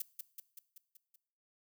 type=noise with echo; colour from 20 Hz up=violet; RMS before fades=-37 dBFS; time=0-0.02 s; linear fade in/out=5 ms; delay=190 ms; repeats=6; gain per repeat=-4 dB; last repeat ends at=1.16 s; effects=noise-tail reverb RT60 0.6 s tail -18 dB re dry